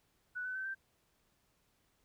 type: tone with pitch steps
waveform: sine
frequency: 1480 / 1508.5 / 1537.5 / 1567.1 Hz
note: F#6 / F#6 / G6 / G6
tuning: 0 / +33 / -34 / -1 cents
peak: -37 dBFS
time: 0.35-0.75 s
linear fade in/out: 20 ms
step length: 100 ms
effects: pink hiss -75 dBFS RMS until 2.04 s